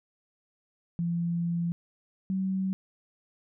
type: tone pair in turn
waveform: sine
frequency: 170.6 / 190.06 Hz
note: F3 / F#3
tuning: -40 / +47 cents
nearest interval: major second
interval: 187 cents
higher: second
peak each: -26 dBFS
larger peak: neither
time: 0.99-1.72 / 2.3-2.73 s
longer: first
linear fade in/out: 0 ms
effects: none